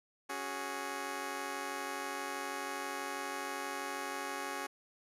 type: chord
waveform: 10% pulse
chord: C# suspended fourth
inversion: none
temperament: just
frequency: 277.2 / 369.6 / 415.8 Hz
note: C#4 / F#4 / G#4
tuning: 0 / -2 / +2 cents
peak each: -35 / -35 / -35 dBFS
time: 0.29-4.67 s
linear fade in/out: 10 ms
effects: resampled to 32000 Hz